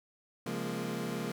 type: chord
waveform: 25% pulse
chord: Bb minor seventh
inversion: first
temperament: equal with one note detuned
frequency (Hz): 135.66 / 174.61 / 207.7 / 233.1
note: Db3 / F3 / Ab3 / Bb3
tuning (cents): -37 / 0 / 0 / 0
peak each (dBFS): -38 / -36 / -36 / -35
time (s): 0.46-1.32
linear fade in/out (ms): 5
effects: none